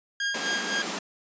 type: tone with tremolo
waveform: sawtooth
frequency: 1623 Hz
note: G#6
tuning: 40 cents flat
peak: -21 dBFS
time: 0.2-0.82 s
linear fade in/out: 2 ms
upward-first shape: sine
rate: 3.9 Hz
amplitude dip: 65%
type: high-pass noise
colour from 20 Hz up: pink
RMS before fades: -32 dBFS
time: 0.34-0.99 s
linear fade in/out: 5 ms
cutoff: 180 Hz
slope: 96 dB/octave
effects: resampled to 16000 Hz